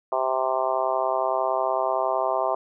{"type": "harmonic tone", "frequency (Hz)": 130.81, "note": "C3", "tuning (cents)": 0, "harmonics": [3, 4, 5, 6, 7, 8, 9], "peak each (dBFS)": [-32, -31, -25, -29, -30, -29, -34], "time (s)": [0.12, 2.55], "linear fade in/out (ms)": 2, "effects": []}